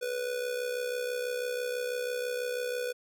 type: tone with amplitude modulation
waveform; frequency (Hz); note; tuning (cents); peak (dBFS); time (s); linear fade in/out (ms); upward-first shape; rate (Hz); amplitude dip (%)
square; 492.9; B4; -3; -29; 0.01-2.93; 20; sine; 66.1; 60
effects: none